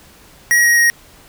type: tone with pitch steps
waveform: square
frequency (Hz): 1901 / 1889 / 1877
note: A#6 / A#6 / A#6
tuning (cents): +33 / +22 / +11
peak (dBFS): -10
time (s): 0.51-0.9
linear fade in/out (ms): 0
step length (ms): 130
effects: pink hiss -45 dBFS RMS until 1.28 s